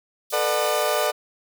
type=high-pass noise; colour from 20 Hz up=white; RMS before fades=-35 dBFS; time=0.3-1.07 s; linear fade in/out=5 ms; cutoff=3400 Hz; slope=24 dB/octave
type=chord; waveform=30% pulse; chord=B minor seventh; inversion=third; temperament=equal with one note detuned; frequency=440 / 493.9 / 600.4 / 740 Hz; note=A4 / B4 / D5 / F#5; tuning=0 / 0 / +38 / 0 cents; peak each=-25 / -26 / -20 / -26 dBFS; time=0.32-1.12 s; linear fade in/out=20 ms
effects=none